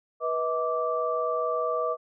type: tone cluster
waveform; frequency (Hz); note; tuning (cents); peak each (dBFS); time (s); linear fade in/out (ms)
sine; 489.5 / 637 / 1168; B4 / D#5 / D6; -15 / +41 / -10; -29; 0.2-1.97; 50
effects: none